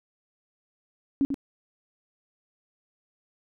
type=tone with echo; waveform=sine; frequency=277.2 Hz; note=C#4; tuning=in tune; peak=-19 dBFS; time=1.21-1.25 s; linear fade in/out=0 ms; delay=93 ms; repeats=1; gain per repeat=-6 dB; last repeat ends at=1.343 s; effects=none